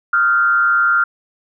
sine tone with frequency modulation, 1390 Hz, F6, 9 cents flat, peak -11 dBFS, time 0.13-1.04 s, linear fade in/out 5 ms, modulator 136 Hz, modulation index 0.63, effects none

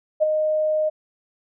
sine tone with ADSR envelope, 618 Hz, D#5, 12 cents flat, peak -12 dBFS, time 0.2-0.9 s, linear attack 28 ms, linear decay 13 ms, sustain -6 dB, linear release 18 ms, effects none

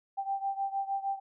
sine beating tone pair, 784 / 790.5 Hz, G5 / G5, 0 / +14 cents, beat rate 6.5 Hz, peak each -32 / -35 dBFS, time 0.17-1.2 s, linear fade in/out 20 ms, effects none

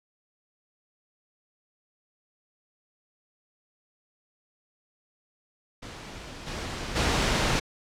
pink noise with level steps, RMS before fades -41 / -34 / -24 dBFS, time 5.82-7.6 s, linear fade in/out 10 ms, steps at 6.46 / 6.95 s, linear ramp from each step 20 ms, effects low-pass 6000 Hz 12 dB/octave

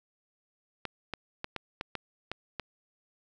clicks, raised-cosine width 0.3 ms, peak -18 dBFS, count 8, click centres 0.853 / 1.137 / 1.444 / 1.563 / 1.811 / 1.953 / 2.316 / 2.597 s, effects none

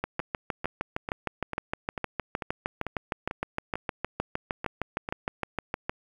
two click trains, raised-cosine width 0.5 ms, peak -13 / -17 dBFS, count 39 / 12, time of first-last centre 0.04-5.895 / 0.2-5.089 s, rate 6.49 / 2.25 Hz, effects 8-bit

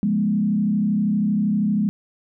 sine tone with frequency modulation, 207 Hz, G#3, 5 cents flat, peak -17 dBFS, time 0.03-1.89 s, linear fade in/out 0 ms, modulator 32.7 Hz, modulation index 0.89, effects none

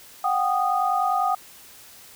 sine tone cluster, 734 / 784 / 1237 Hz, F#5 / G5 / D#6, -14 / 0 / -10 cents, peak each -24 dBFS, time 0.24-1.35 s, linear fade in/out 5 ms, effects white hiss -47 dBFS RMS until 2.15 s

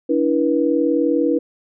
sine tone cluster, 287.9 / 327.8 / 485.5 Hz, D4 / E4 / B4, -34 / -10 / -30 cents, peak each -19 dBFS, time 0.09-1.39 s, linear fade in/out 10 ms, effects none

